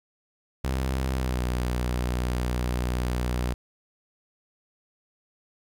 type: tone with pitch glide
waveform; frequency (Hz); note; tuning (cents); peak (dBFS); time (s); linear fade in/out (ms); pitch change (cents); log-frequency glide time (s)
sawtooth; 65.41 to 61.38; C2 to B1; 0 to -10; -21; 0.64-3.54; 5; -110; 1.12-1.42
effects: 10-bit